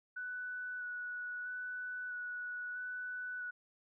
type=tone with vibrato; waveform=sine; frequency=1480 Hz; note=F#6; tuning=in tune; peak=-39 dBFS; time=0.16-3.51 s; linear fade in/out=10 ms; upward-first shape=square; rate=0.77 Hz; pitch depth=11 cents each way; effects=none